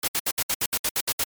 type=noise bursts; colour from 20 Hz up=white; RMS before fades=-24 dBFS; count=11; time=0.03-1.24 s; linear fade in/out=5 ms; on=50 ms; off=66 ms; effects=MP3 96 kbps